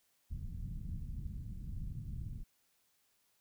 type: low-pass noise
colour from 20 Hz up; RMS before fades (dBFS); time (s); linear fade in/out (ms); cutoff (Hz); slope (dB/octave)
pink; -42; 0.3-2.44; 20; 170; 24
effects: white hiss -75 dBFS RMS until 3.4 s